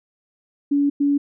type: tone bursts at uneven times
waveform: sine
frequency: 284.8 Hz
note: C#4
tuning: 47 cents sharp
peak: -15 dBFS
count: 2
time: 0.71-0.9 / 1-1.18 s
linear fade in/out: 10 ms
effects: none